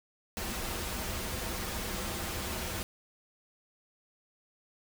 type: noise with comb filter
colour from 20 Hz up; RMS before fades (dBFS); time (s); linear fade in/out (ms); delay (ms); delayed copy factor
pink; -36; 0.37-2.83; 0; 7; -0.55
effects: none